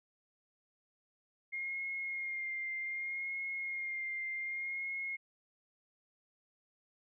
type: tone with vibrato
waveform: sine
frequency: 2130 Hz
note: C7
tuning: 30 cents sharp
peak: -36 dBFS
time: 1.52-5.17 s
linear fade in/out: 20 ms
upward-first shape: sine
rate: 0.65 Hz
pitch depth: 26 cents each way
effects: none

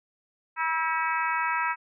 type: harmonic tone with a mistuned harmonic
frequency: 321.6 Hz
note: E4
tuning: 43 cents flat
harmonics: 3 / 4 / 5 / 6 / 7 / 8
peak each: -28 / -30 / -32 / -34 / -35 / -36 dBFS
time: 0.56-1.76 s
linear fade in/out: 50 ms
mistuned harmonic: 4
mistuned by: +32 cents
effects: none

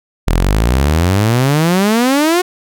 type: exponential sweep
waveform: sawtooth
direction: up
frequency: 38.89 to 370 Hz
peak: -6 dBFS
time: 0.27-2.42 s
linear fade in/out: 10 ms
effects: none

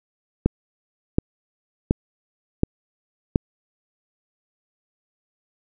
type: click train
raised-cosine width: 3 ms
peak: -3 dBFS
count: 5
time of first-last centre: 0.46-3.359 s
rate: 1.38 Hz
effects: none

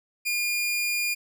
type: tone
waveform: sawtooth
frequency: 2420 Hz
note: D#7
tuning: 49 cents flat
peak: -21 dBFS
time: 0.25-1.15 s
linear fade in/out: 20 ms
effects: none

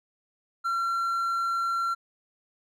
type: tone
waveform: triangle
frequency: 1364 Hz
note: F6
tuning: 41 cents flat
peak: -23 dBFS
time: 0.64-1.95 s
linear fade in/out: 20 ms
effects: none

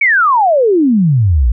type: exponential sweep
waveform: sine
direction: down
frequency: 2314 to 52.5 Hz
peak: -7 dBFS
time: 0.01-1.52 s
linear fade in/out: 5 ms
effects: none

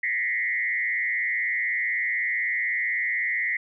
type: tone with frequency modulation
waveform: sine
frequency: 2002 Hz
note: B6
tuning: 23 cents sharp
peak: -23 dBFS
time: 0.03-3.57 s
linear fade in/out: 5 ms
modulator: 116 Hz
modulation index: 1.3
effects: none

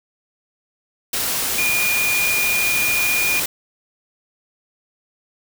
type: tone in noise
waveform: sine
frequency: 2431 Hz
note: D#7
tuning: 41 cents flat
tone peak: -18 dBFS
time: 1.58-3.4 s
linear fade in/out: 5 ms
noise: white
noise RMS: -22 dBFS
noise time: 1.13-3.46 s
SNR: +1 dB
effects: none

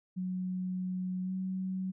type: tone with pitch glide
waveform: sine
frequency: 184 to 187.54 Hz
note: F#3 to F#3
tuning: -9 to +24 cents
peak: -32 dBFS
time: 0.16-1.92 s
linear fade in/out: 20 ms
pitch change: +33 cents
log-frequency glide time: 1.23-1.32 s
effects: none

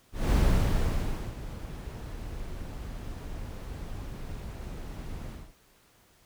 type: noise with ADSR envelope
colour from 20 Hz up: brown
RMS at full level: -22 dBFS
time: 0.12-5.54 s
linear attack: 210 ms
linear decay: 1000 ms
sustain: -16 dB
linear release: 240 ms
effects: pink hiss -62 dBFS RMS until 6.25 s

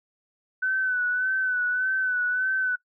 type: tone with vibrato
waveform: sine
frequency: 1505 Hz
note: F#6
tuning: 29 cents sharp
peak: -22 dBFS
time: 0.62-2.76 s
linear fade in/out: 10 ms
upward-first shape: sine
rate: 1.7 Hz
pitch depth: 41 cents each way
effects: noise-tail reverb RT60 0.1 s tail -21 dB re dry

